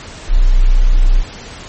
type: tone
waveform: sine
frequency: 30.87 Hz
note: B0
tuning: in tune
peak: -5 dBFS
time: 0.28-1.24 s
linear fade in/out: 50 ms
effects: pink hiss -32 dBFS RMS until 1.68 s + MP3 32 kbps